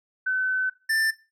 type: tone pair in turn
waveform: sine / square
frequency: 1518 / 1777.8 Hz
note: F#6 / A6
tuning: +44 / +17 cents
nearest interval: minor third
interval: 273 cents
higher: second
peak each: -22 / -22 dBFS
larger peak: neither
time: 0.26-0.7 / 0.89-1.11 s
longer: first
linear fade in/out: 10 ms
effects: noise-tail reverb RT60 0.3 s tail -17 dB re dry + low-pass 12000 Hz 12 dB/octave